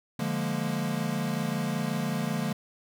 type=chord; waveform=square; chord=Bb dominant seventh; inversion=first; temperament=equal; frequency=146.83 / 174.61 / 207.7 / 233.1 Hz; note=D3 / F3 / Ab3 / Bb3; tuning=0 / 0 / 0 / 0 cents; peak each=-34 dBFS; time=0.19-2.53 s; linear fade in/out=5 ms; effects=none